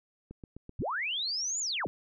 click train, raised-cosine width 3 ms, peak -31 dBFS, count 5, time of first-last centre 0.31-0.822 s, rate 7.82 Hz
sine linear two-way sweep, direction up then down, 34 to 7170 to 34 Hz, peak -30 dBFS, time 0.79-1.87 s, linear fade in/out 0 ms, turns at 1.6 s
effects none

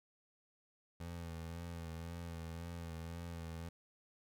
25% pulse tone with vibrato, 83.8 Hz, E2, 29 cents sharp, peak -40 dBFS, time 1-3.69 s, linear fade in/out 5 ms, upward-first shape sine, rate 1.9 Hz, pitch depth 39 cents each way, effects none

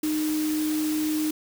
sine tone in noise, 307.7 Hz, D#4, 19 cents flat, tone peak -23 dBFS, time 0.03-1.31 s, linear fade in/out 5 ms, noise white, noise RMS -35 dBFS, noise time 0.03-1.31 s, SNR +9 dB, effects none

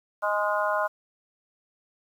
harmonic tone with a mistuned harmonic, 207.7 Hz, G#3, in tune, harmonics 3 / 4 / 5 / 6 / 7, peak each -27 / -32 / -28 / -33 / -30 dBFS, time 0.22-0.88 s, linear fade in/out 20 ms, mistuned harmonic 7, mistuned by -21 cents, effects 9-bit

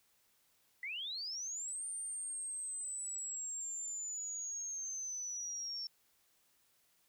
sine linear two-way sweep, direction up then down, 1955 to 8950 to 5420 Hz, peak -39 dBFS, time 0.83-5.87 s, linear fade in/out 2 ms, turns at 1.86 s, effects white hiss -73 dBFS RMS until 7.08 s

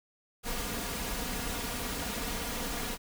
pink noise with comb filter, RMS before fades -35 dBFS, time 0.43-2.98 s, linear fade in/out 50 ms, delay 4.2 ms, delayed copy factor +0.6, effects none

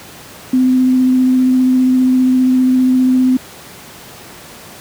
sine tone with vibrato, 256.1 Hz, C4, 37 cents flat, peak -8 dBFS, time 0.53-3.37 s, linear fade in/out 5 ms, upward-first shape sine, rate 15 Hz, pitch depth 11 cents each way, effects pink hiss -35 dBFS RMS until 4.8 s + high-pass 100 Hz 12 dB/octave

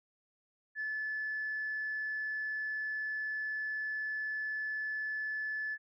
sine tone, 1732 Hz, A6, 28 cents flat, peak -33 dBFS, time 0.75-5.78 s, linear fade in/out 50 ms, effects tanh soft clip ceiling -29 dBFS

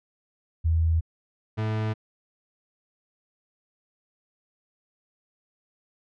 sine / 40% pulse tone pair in turn, 81.5 / 108.79 Hz, E2 / A2, -19 / -19 cents, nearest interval perfect fourth, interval 500 cents, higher second, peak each -19 / -24 dBFS, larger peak first, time 0.64-1.01 / 1.57-1.94 s, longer neither, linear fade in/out 20 ms, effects low-pass 3000 Hz 12 dB/octave

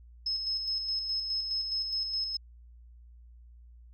sine tone with tremolo, 5180 Hz, E8, 31 cents flat, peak -28 dBFS, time 0.26-2.37 s, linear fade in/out 5 ms, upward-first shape square, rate 4.8 Hz, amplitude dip 40%, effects added 59 Hz sine -50 dBFS peak until 3.93 s

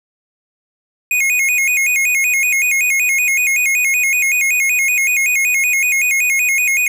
square tone with vibrato, 2314 Hz, D7, 26 cents flat, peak -13 dBFS, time 1.11-6.88 s, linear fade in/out 2 ms, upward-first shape square, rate 5.3 Hz, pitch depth 120 cents each way, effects none

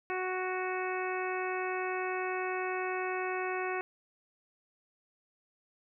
harmonic tone, 370 Hz, F#4, in tune, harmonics 1 / 2 / 3 / 4 / 5 / 6 / 7, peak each -35 / -38 / -40 / -41 / -42 / -43 / -43 dBFS, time 0.1-3.81 s, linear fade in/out 0 ms, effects none

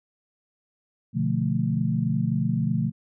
sine chord, B half-diminished seventh, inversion none, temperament equal, 123.47 / 146.83 / 174.61 / 220 Hz, B2 / D3 / F3 / A3, 0 / 0 / 0 / 0 cents, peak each -27 dBFS, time 1.13-2.92 s, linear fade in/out 50 ms, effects none

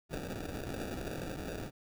white noise with sample-and-hold, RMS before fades -40 dBFS, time 0.09-1.71 s, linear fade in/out 50 ms, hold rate 1050 Hz, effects none

